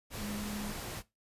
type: tone in noise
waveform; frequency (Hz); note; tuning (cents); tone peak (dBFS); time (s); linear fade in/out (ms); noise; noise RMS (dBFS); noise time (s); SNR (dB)
sine; 207.7; G#3; 0; -37; 0.18-0.74; 50; pink; -41; 0.1-1.03; +1
effects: noise-tail reverb RT60 0.2 s tail -18 dB re dry + resampled to 32000 Hz